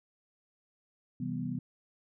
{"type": "chord", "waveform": "sine", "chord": "C major seventh", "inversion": "none", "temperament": "equal", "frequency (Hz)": [130.81, 164.81, 196, 246.9], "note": ["C3", "E3", "G3", "B3"], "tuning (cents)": [0, 0, 0, 0], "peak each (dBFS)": [-39, -38, -40, -36], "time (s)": [1.2, 1.59], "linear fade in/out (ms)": 5, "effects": []}